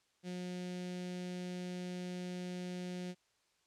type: tone with notch filter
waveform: sawtooth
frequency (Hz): 180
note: F#3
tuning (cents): -47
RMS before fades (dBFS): -42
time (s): 0.23-3.15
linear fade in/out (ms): 50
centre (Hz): 1100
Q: 0.78
effects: white hiss -75 dBFS RMS until 3.66 s + low-pass 7000 Hz 12 dB/octave